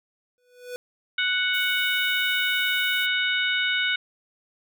square tone with exponential growth, 493.9 Hz, B4, in tune, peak -30 dBFS, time 0.38-0.76 s, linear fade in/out 0 ms, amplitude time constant 81 ms
harmonic tone, 740 Hz, F#5, in tune, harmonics 2 / 3 / 4 / 5, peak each -25 / -27 / -28 / -29 dBFS, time 1.18-3.96 s, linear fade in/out 5 ms
violet noise, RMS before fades -38 dBFS, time 1.53-3.07 s, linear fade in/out 20 ms
effects none

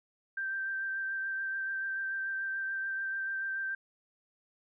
sine tone with vibrato, 1568 Hz, G6, in tune, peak -32 dBFS, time 0.37-3.75 s, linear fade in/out 5 ms, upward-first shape sine, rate 6.9 Hz, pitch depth 16 cents each way, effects none

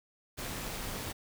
pink noise with amplitude modulation, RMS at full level -36 dBFS, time 0.37-1.13 s, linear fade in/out 20 ms, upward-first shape sine, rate 209 Hz, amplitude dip 60%, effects none

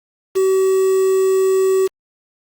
triangle tone with quantisation, 380.7 Hz, F#4, 49 cents sharp, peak -10 dBFS, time 0.35-1.88 s, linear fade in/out 20 ms, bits 5, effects Opus 48 kbps

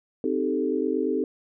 sine chord, A half-diminished seventh, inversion first, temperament equal, 261.6 / 311.1 / 392 / 440 Hz, C4 / Eb4 / G4 / A4, 0 / 0 / 0 / 0 cents, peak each -28 dBFS, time 0.24-1.24 s, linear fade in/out 2 ms, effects none

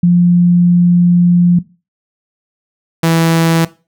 sine / sawtooth tone pair in turn, 175.3 / 164.6 Hz, F3 / E3, +7 / -2 cents, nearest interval minor second, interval 109 cents, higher first, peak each -5 dBFS, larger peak neither, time 0.03-1.59 / 3.03-3.65 s, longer first, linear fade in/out 5 ms, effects noise-tail reverb RT60 0.3 s tail -18 dB re dry

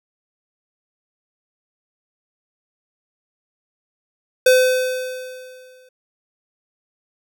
square tone with exponential decay, 510 Hz, C5, 44 cents flat, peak -9 dBFS, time 4.46-5.89 s, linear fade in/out 5 ms, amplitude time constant 310 ms, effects none

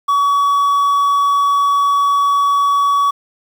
triangle tone, 1132 Hz, C#6, 36 cents sharp, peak -9 dBFS, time 0.08-3.11 s, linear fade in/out 10 ms, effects 7-bit

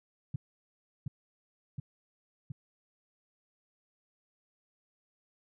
sine tone with echo, 135.8 Hz, C#3, 35 cents flat, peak -29 dBFS, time 0.34-0.36 s, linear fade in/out 5 ms, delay 720 ms, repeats 3, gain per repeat -2 dB, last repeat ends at 2.52 s, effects none

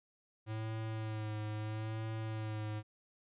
square tone with vibrato, 108.8 Hz, A2, 19 cents flat, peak -38 dBFS, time 0.46-2.83 s, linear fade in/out 50 ms, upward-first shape sine, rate 0.76 Hz, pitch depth 32 cents each way, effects resampled to 8000 Hz

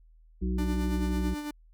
harmonic tone, 61.74 Hz, B1, in tune, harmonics 1 / 3 / 5 / 6, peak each -28 / -31 / -39 / -39 dBFS, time 0.41-1.35 s, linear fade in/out 20 ms
45% pulse tone with tremolo, 296.3 Hz, D4, 15 cents sharp, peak -32 dBFS, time 0.58-1.51 s, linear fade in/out 5 ms, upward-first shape sine, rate 9.1 Hz, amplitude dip 45%
effects added 40 Hz sine -54 dBFS peak until 1.73 s

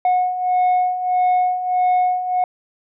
sine beating tone pair, 728 / 729.6 Hz, F#5 / F#5, -28 / -24 cents, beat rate 1.6 Hz, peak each -19 / -14 dBFS, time 0.05-2.44 s, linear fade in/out 2 ms, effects tanh soft clip ceiling -12 dBFS

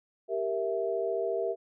sine chord, E diminished, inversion first, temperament equal, 392 / 466.2 / 659.3 Hz, G4 / Bb4 / E5, 0 / 0 / 0 cents, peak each -32 dBFS, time 0.28-1.56 s, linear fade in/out 50 ms, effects none

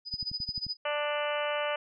sine tone with tremolo, 4978 Hz, D#8, in tune, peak -29 dBFS, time 0.05-0.77 s, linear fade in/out 50 ms, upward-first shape sine, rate 14 Hz, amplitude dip 90%
click train, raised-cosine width 5 ms, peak -31 dBFS, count 7, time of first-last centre 0.14-0.666 s, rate 11.4 Hz
harmonic tone, 295 Hz, D4, 8 cents sharp, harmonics 2 / 3 / 4 / 5 / 6 / 7 / 8 / 9 / 10, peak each -31 / -38 / -37 / -39 / -42 / -42 / -41 / -42 / -39 dBFS, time 0.85-1.76 s, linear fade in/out 5 ms
effects none

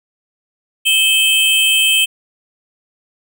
square tone pair together, 2600 / 3123 Hz, E7 / G7, -24 / -7 cents, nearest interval minor third, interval 317 cents, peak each -15 / -13 dBFS, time 0.85-2.06 s, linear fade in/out 20 ms, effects none

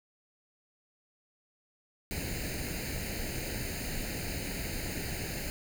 pink noise with comb filter, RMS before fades -36 dBFS, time 2.11-5.5 s, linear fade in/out 0 ms, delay 0.44 ms, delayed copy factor +0.8, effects none

